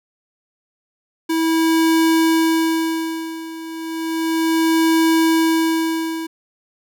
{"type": "tone with tremolo", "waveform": "square", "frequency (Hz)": 325.1, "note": "E4", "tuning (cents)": -24, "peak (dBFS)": -13, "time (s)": [1.29, 6.27], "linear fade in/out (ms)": 10, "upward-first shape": "sine", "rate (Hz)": 0.33, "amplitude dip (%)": 85, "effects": []}